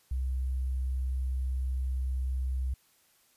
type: tone with sample-and-hold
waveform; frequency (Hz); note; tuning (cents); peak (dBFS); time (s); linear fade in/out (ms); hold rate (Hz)
sine; 64.6; C2; -21; -28; 0.11-2.74; 5; 11025
effects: white hiss -66 dBFS RMS until 3.36 s + resampled to 32000 Hz